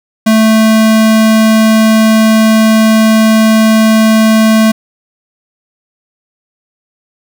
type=tone; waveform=square; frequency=220 Hz; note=A3; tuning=in tune; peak=-5 dBFS; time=0.26-4.72 s; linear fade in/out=10 ms; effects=none